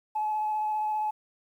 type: tone with vibrato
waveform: sine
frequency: 855 Hz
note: A5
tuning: 50 cents flat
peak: -25 dBFS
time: 0.15-1.11 s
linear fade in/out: 10 ms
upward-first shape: sine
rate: 15 Hz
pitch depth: 13 cents each way
effects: tanh soft clip ceiling -21 dBFS + 10-bit